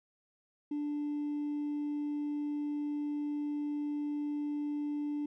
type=tone with hard clipping; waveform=triangle; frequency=293.7 Hz; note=D4; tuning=in tune; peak=-32 dBFS; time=0.71-5.26 s; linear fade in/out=5 ms; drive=2 dB; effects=none